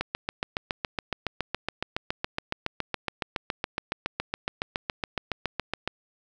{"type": "click train", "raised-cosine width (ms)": 0.3, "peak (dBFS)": -11, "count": 43, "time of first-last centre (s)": [0.01, 5.876], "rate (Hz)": 7.16, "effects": []}